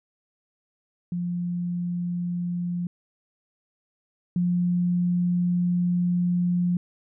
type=tone pair in turn; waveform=sine; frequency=175.4 / 176.72 Hz; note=F3 / F3; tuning=+8 / +21 cents; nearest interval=unison; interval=13 cents; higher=second; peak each=-25 / -20 dBFS; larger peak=second; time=1.12-2.87 / 4.36-6.77 s; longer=second; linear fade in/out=2 ms; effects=none